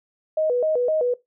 sine tone with vibrato, 554.4 Hz, C#5, in tune, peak -18 dBFS, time 0.37-1.14 s, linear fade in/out 5 ms, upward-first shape square, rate 3.9 Hz, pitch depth 210 cents each way, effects noise-tail reverb RT60 0.2 s tail -20 dB re dry

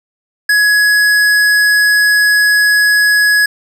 triangle tone with hard clipping, 1679 Hz, G#6, 18 cents sharp, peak -9 dBFS, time 0.49-3.46 s, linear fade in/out 5 ms, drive 18 dB, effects none

